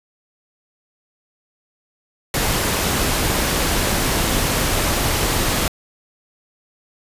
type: noise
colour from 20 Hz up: pink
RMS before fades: -19 dBFS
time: 2.34-5.68 s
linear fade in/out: 2 ms
effects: resampled to 32000 Hz